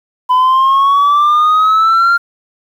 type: exponential sweep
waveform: sine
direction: up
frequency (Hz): 1000 to 1400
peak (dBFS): -4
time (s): 0.29-2.18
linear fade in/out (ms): 20
effects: tanh soft clip ceiling -6 dBFS + 7-bit